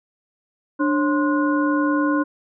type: tone cluster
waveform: sine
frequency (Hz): 295.1 / 544 / 1046 / 1457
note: D4 / C#5 / C6 / F#6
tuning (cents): +8 / -33 / -1 / -27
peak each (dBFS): -18 / -27 / -25 / -27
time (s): 0.79-2.24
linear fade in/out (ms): 20
effects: none